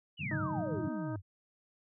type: exponential sweep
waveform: sine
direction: down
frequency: 3067 to 86.7 Hz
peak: -37 dBFS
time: 0.17-1.22 s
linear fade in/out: 50 ms
type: band-pass noise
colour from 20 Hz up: white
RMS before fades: -38 dBFS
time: 0.19-0.89 s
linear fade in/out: 10 ms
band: 100 to 190 Hz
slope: 48 dB/octave
type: harmonic tone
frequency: 312 Hz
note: D#4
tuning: 5 cents sharp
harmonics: 1 / 2 / 3 / 4 / 5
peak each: -38 / -44 / -48 / -50 / -52 dBFS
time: 0.31-1.16 s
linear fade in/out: 2 ms
effects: none